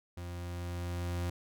40% pulse tone with level ramp, 87.5 Hz, F2, 4 cents sharp, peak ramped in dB -39 to -31 dBFS, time 0.17-1.3 s, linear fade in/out 5 ms, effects none

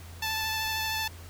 10% pulse tone with vibrato, 878 Hz, A5, 4 cents flat, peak -20 dBFS, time 0.22-1.08 s, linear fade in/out 5 ms, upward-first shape sine, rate 13 Hz, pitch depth 14 cents each way, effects added 85 Hz sine -43 dBFS peak until 1.29 s + pink hiss -50 dBFS RMS until 1.29 s

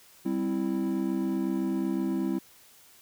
triangle chord, C major, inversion second, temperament equal, 196 / 261.6 / 329.6 Hz, G3 / C4 / E4, 0 / 0 / 0 cents, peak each -29 / -29 / -28 dBFS, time 0.25-2.39 s, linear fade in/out 10 ms, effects white hiss -56 dBFS RMS until 3.01 s

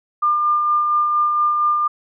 sine tone with tremolo, 1200 Hz, D6, 37 cents sharp, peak -13 dBFS, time 0.22-1.88 s, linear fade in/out 10 ms, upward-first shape sine, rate 4.3 Hz, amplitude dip 30%, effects none

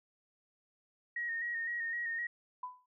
sine tone with vibrato, 1870 Hz, A#6, 5 cents sharp, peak -34 dBFS, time 1.16-2.27 s, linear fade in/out 5 ms, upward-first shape square, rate 3.9 Hz, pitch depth 28 cents each way
sine tone with exponential decay, 1000 Hz, B5, 21 cents sharp, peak -35 dBFS, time 2.63-2.86 s, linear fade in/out 5 ms, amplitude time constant 49 ms
effects none

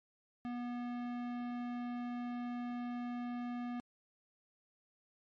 sine tone with tanh clipping, 242.8 Hz, B3, 29 cents flat, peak -40 dBFS, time 0.45-3.8 s, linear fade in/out 0 ms, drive 18 dB, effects MP3 48 kbps

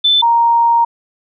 sine tone pair in turn, 3523 / 933.1 Hz, A7 / A#5, +1 / +1 cents, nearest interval octave + major seventh, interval 2300 cents, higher first, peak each -8 dBFS, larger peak neither, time 0.04-0.22 / 0.22-0.85 s, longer second, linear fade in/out 10 ms, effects none

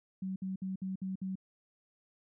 sine tone bursts, 189.3 Hz, F#3, 40 cents sharp, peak -34 dBFS, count 6, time 0.22-1.355 s, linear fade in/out 5 ms, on 140 ms, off 59 ms, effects none

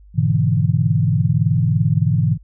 sine chord, E dominant seventh, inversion first, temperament equal, 103.83 / 123.47 / 146.83 / 164.81 Hz, G#2 / B2 / D3 / E3, 0 / 0 / 0 / 0 cents, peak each -19 dBFS, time 0.14-2.38 s, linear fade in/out 50 ms, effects added 50 Hz sine -42 dBFS peak until 2.43 s

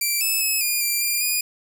5% pulse tone with pitch steps, 2350 / 2604 / 2580 / 2425 / 2368 / 2395 / 2454 Hz, D7 / E7 / E7 / D#7 / D7 / D7 / D#7, +1 / -22 / -38 / -45 / +14 / +33 / -25 cents, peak -11 dBFS, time 0.01-1.41 s, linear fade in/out 5 ms, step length 200 ms, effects none

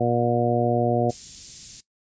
harmonic tone, 119.5 Hz, A#2, 43 cents sharp, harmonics 1 / 2 / 3 / 4 / 5 / 6, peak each -26 / -26 / -26 / -26 / -26 / -26 dBFS, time 0-1.11 s, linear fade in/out 10 ms
white band-stop noise, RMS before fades -36 dBFS, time 1.09-1.81 s, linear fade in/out 10 ms, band 170 to 5400 Hz, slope 12 dB/octave
effects noise-tail reverb RT60 0.1 s tail -17 dB re dry + resampled to 16000 Hz

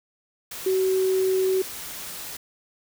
sine tone in noise, 377.2 Hz, F#4, 33 cents sharp, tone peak -19 dBFS, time 0.66-1.62 s, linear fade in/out 5 ms, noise white, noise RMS -36 dBFS, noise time 0.51-2.37 s, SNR +14 dB, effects none

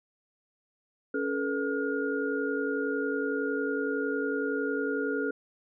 sine tone cluster, 278.6 / 430.9 / 481.8 / 1426 Hz, C#4 / A4 / B4 / F6, +9 / -36 / -43 / +36 cents, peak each -32 / -31 / -35 / -34 dBFS, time 1.14-5.31 s, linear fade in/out 5 ms, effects none

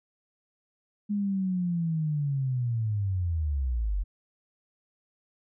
sine linear sweep, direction down, 208.3 to 43.65 Hz, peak -25 dBFS, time 1.09-4.04 s, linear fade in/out 20 ms, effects none

